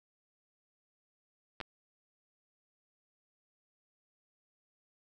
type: clicks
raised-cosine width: 0.3 ms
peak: -23 dBFS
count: 2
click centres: 1.603 / 1.612 s
effects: none